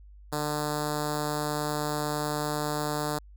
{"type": "tone with notch filter", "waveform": "5% pulse", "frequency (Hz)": 149.4, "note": "D3", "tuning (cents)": 30, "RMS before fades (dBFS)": -30, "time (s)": [0.32, 3.19], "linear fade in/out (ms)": 10, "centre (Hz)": 2200, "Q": 0.73, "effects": ["added 50 Hz sine -47 dBFS peak until 3.36 s"]}